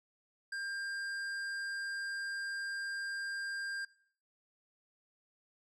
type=tone with tanh clipping; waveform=triangle; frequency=1597 Hz; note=G6; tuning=32 cents sharp; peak=-39 dBFS; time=0.52-3.85 s; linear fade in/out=5 ms; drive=18 dB; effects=noise-tail reverb RT60 0.6 s tail -21 dB re dry + low-pass 10000 Hz 12 dB/octave